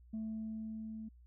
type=tone with level ramp; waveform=sine; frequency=219.8 Hz; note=A3; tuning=2 cents flat; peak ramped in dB=-35 to -42 dBFS; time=0.13-1.09 s; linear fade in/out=10 ms; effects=tanh soft clip ceiling -35 dBFS + added 60 Hz sine -57 dBFS peak until 1.26 s